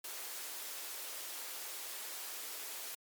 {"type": "high-pass noise", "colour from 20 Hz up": "white", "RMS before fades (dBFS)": -44, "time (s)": [0.04, 2.95], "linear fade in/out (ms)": 5, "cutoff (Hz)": 330, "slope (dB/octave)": 24, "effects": ["MP3 96 kbps"]}